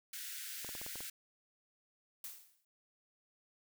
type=high-pass noise; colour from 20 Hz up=white; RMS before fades=-45 dBFS; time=0.13-1.1 s; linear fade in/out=5 ms; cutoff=1400 Hz; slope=96 dB/octave
type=clicks; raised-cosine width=1 ms; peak=-35 dBFS; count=7; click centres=0.647 / 0.691 / 0.752 / 0.815 / 0.864 / 0.957 / 1.006 s
type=noise with exponential decay; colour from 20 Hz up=blue; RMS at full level=-43 dBFS; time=2.24-2.65 s; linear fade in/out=2 ms; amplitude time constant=89 ms
effects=none